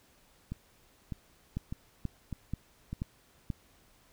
two click trains, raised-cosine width 5 ms, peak -21 / -24 dBFS, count 5 / 5, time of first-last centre 1.57-3.502 / 0.52-2.93 s, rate 2.07 / 1.66 Hz, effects pink hiss -64 dBFS RMS until 4.12 s

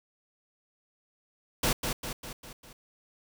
pink noise with echo, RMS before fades -26 dBFS, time 1.63-1.73 s, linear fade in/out 5 ms, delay 200 ms, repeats 5, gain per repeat -5 dB, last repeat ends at 2.73 s, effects none

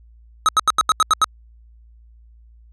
square tone bursts, 1276 Hz, D#6, 43 cents sharp, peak -12 dBFS, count 8, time 0.46-1.243 s, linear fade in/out 0 ms, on 27 ms, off 81 ms, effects added 57 Hz sine -45 dBFS peak until 2.72 s + resampled to 24000 Hz

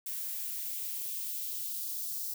violet noise with high-pass filter sweep, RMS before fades -37 dBFS, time 0.06-2.34 s, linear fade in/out 5 ms, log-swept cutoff 1500 to 4900 Hz, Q 1.4, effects none

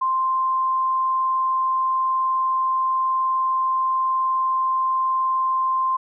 sine tone, 1046.5 Hz, C6, in tune, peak -18 dBFS, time 0.01-5.97 s, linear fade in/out 10 ms, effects none

